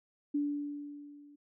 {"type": "tone with level ramp", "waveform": "sine", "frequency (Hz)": 290, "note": "D4", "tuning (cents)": -22, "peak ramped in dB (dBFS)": [-27, -54], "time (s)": [0.34, 1.36], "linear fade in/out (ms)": 10, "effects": []}